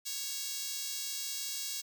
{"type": "tone with high-pass filter", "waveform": "5% pulse", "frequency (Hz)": 554.4, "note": "C#5", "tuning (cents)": 0, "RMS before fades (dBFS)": -38, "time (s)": [0.05, 1.82], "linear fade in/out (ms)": 20, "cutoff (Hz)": 5700, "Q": 0.53, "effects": []}